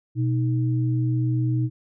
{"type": "tone pair together", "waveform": "sine", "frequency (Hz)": [123.47, 312.5], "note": ["B2", "D#4"], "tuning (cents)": [0, 8], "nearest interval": "octave + major third", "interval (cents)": 1608, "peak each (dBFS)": [-20, -28], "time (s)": [0.15, 1.7], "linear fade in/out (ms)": 50, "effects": []}